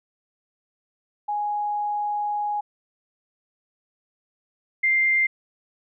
sine tone pair in turn, 830.6 / 2097 Hz, G#5 / C7, 0 / +3 cents, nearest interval octave + major third, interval 1603 cents, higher second, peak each -23 / -17 dBFS, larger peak second, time 1.28-2.61 / 4.83-5.27 s, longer first, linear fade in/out 10 ms, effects none

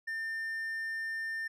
triangle tone, 1800 Hz, A6, 39 cents sharp, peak -32 dBFS, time 0.07-1.48 s, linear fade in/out 10 ms, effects none

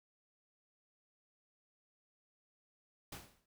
pink noise with exponential decay, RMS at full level -44 dBFS, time 3.12-3.46 s, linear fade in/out 5 ms, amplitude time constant 72 ms, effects none

